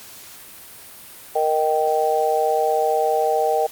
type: chord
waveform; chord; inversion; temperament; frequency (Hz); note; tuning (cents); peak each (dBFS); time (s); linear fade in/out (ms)
sine; Eb major; second; just; 466.7 / 622.3 / 777.8; Bb4 / Eb5 / G5; +2 / 0 / -14; -21 / -22 / -20; 1.35-3.67; 10
effects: white hiss -41 dBFS RMS until 3.71 s + Opus 48 kbps